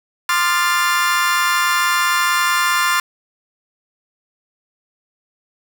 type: chord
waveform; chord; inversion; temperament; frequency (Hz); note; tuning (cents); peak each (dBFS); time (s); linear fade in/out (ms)
35% pulse; D minor seventh; third; equal with one note detuned; 1046.5 / 1197.3 / 1396.9 / 1760; C6 / D6 / F6 / A6; 0 / +33 / 0 / 0; -17 / -21 / -18 / -19; 0.29-3; 2
effects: none